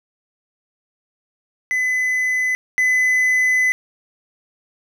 triangle tone pair in turn, 2013 / 2013 Hz, B6 / B6, +33 / +33 cents, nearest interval unison, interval 0 cents, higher neither, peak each -15 / -12 dBFS, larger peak second, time 1.71-2.55 / 2.78-3.72 s, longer second, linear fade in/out 0 ms, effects none

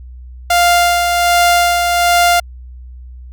sawtooth tone with tremolo, 698.5 Hz, F5, in tune, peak -4 dBFS, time 0.5-2.4 s, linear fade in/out 5 ms, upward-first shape sine, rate 1.3 Hz, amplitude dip 40%, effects added 62 Hz sine -30 dBFS peak until 3.32 s

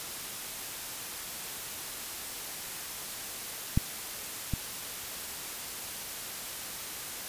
clicks, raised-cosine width 5 ms, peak -11 / -17 dBFS, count 2, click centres 3.775 / 4.537 s, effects white hiss -39 dBFS RMS until 7.28 s + resampled to 32000 Hz

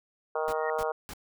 harmonic tone, 156.6 Hz, D#3, 11 cents sharp, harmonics 3 / 4 / 5 / 6 / 7 / 8 / 9, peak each -31 / -33 / -35 / -37 / -38 / -39 / -40 dBFS, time 0.35-0.92 s, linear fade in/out 5 ms
sine tone with exponential growth, 1864.7 Hz, A#6, in tune, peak -31 dBFS, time 0.47-0.7 s, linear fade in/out 2 ms, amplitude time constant 48 ms
pink noise bursts, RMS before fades -41 dBFS, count 3, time 0.48-1.135 s, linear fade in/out 0 ms, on 45 ms, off 260 ms
effects none

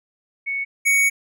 sine / square tone pair in turn, 2217 / 2234 Hz, C#7 / C#7, 0 / +13 cents, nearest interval unison, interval 13 cents, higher second, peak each -22 / -15 dBFS, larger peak second, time 0.46-0.65 / 0.85-1.1 s, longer second, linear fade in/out 20 ms, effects none

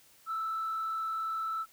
sine tone with frequency modulation, 1318.5 Hz, E6, in tune, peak -30 dBFS, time 0.26-1.66 s, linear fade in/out 50 ms, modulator 40.4 Hz, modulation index 0.46, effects tanh soft clip ceiling -28 dBFS + white hiss -61 dBFS RMS until 1.72 s

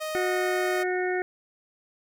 sawtooth tone, 622.3 Hz, D#5, in tune, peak -26 dBFS, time 0-0.84 s, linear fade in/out 20 ms
harmonic tone, 365.1 Hz, F#4, 23 cents flat, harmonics 1 / 2 / 4 / 5 / 6, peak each -26 / -32 / -35 / -33 / -38 dBFS, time 0.15-1.22 s, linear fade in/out 0 ms
effects none

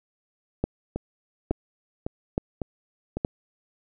two click trains, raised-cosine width 2 ms, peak -10 / -15 dBFS, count 4 / 5, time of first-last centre 0.64-3.249 / 0.96-3.17 s, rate 1.15 / 1.81 Hz, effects none

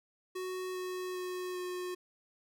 square tone with pitch steps, 370 / 367.2 / 364.5 / 361.8 Hz, F#4 / F#4 / F#4 / F#4, 0 / -13 / -26 / -39 cents, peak -37 dBFS, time 0.35-1.95 s, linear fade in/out 10 ms, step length 400 ms, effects none

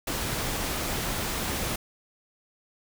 pink noise, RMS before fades -30 dBFS, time 0.07-1.76 s, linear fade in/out 5 ms, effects none

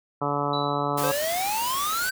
harmonic tone, 144 Hz, D3, 34 cents flat, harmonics 1 / 2 / 3 / 4 / 5 / 6 / 7 / 8 / 9, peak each -32 / -32 / -32 / -32 / -32 / -32 / -32 / -32 / -32 dBFS, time 0.21-1.12 s, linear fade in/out 10 ms
sine tone with exponential decay, 3939 Hz, B7, 5 cents flat, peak -29 dBFS, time 0.53-1.22 s, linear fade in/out 5 ms, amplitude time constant 150 ms
white noise, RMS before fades -32 dBFS, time 0.97-2.1 s, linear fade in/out 10 ms
square exponential sweep, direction up, 504 to 1568 Hz, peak -26 dBFS, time 1.03-2.11 s, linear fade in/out 10 ms
effects none

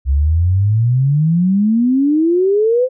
sine exponential sweep, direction up, 65.41 to 523.3 Hz, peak -10 dBFS, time 0.05-2.89 s, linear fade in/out 50 ms, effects none

